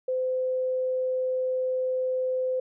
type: tone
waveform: sine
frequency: 513 Hz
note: C5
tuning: 34 cents flat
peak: -24 dBFS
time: 0.08-2.6 s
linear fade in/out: 5 ms
effects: none